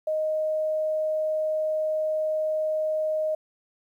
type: tone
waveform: sine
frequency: 622.3 Hz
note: D#5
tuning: in tune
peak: -23 dBFS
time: 0.07-3.35 s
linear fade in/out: 5 ms
effects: 10-bit